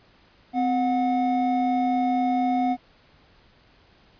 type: tone pair together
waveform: triangle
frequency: 257.4 / 728 Hz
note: C4 / F#5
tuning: -28 / -28 cents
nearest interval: octave + tritone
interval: 1800 cents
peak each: -21 dBFS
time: 0.53-2.77 s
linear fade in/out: 50 ms
effects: pink hiss -57 dBFS RMS until 4.19 s + resampled to 11025 Hz